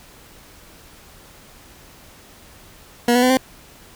20% pulse tone with pitch steps, 239.5 / 246.4 / 253.4 / 260.7 Hz, A#3 / B3 / B3 / C4, +47 / -4 / +45 / -6 cents, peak -8 dBFS, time 3.08-3.372 s, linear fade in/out 2 ms, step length 73 ms, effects pink hiss -46 dBFS RMS until 3.95 s

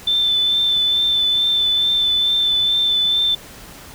sine tone with vibrato, 3534 Hz, A7, 7 cents sharp, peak -14 dBFS, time 0.07-3.35 s, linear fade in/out 5 ms, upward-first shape triangle, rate 2.3 Hz, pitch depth 19 cents each way, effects pink hiss -39 dBFS RMS until 3.94 s

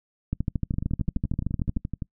two click trains, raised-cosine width 5 ms, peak -13 / -17 dBFS, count 20 / 16, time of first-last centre 0.33-1.769 / 0.74-2.022 s, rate 13.2 / 11.7 Hz, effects noise-tail reverb RT60 0.1 s tail -25 dB re dry

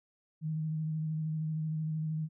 sine tone with vibrato, 156.7 Hz, D#3, 13 cents sharp, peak -31 dBFS, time 0.41-2.29 s, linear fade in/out 50 ms, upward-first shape square, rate 13 Hz, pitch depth 18 cents each way, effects none

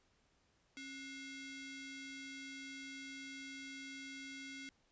sawtooth ring-modulated tone, 1200 Hz, D6, 37 cents sharp, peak -40 dBFS, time 0.77-4.69 s, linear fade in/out 0 ms, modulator 928 Hz, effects pink hiss -75 dBFS RMS until 4.91 s + resampled to 16000 Hz

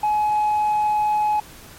triangle tone with tanh clipping, 845 Hz, G#5, 30 cents sharp, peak -17 dBFS, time 0.03-1.4 s, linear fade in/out 5 ms, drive 6 dB, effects pink hiss -43 dBFS RMS until 1.78 s + MP3 64 kbps

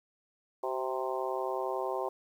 harmonic tone with a mistuned harmonic, 130.81 Hz, C3, in tune, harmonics 3 / 4 / 5 / 6 / 7 / 8, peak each -36 / -37 / -38 / -39 / -39 / -40 dBFS, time 0.63-2.09 s, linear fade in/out 5 ms, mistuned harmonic 3, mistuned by -38 cents, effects 10-bit

